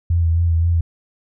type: tone with vibrato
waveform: sine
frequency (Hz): 83.8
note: E2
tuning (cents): +29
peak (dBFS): -13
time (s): 0.1-0.81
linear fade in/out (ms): 5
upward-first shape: sine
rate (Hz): 3.8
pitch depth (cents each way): 36
effects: none